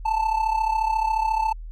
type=tone with amplitude modulation; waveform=triangle; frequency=880 Hz; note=A5; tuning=in tune; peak=-15 dBFS; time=0.05-1.53 s; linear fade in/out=10 ms; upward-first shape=sine; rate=34.2 Hz; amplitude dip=70%; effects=added 40 Hz sine -33 dBFS peak until 1.71 s